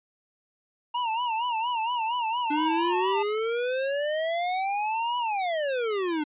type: tone with vibrato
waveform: square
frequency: 932.3 Hz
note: A#5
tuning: in tune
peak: -26 dBFS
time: 0.94-3.23 s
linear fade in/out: 10 ms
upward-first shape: sine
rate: 4.3 Hz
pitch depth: 110 cents each way
type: exponential two-way sweep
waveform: square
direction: up then down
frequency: 293.7 to 987.8 to 293.7 Hz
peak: -26 dBFS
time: 2.5-6.24 s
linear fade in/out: 10 ms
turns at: 5.18 s
effects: resampled to 8000 Hz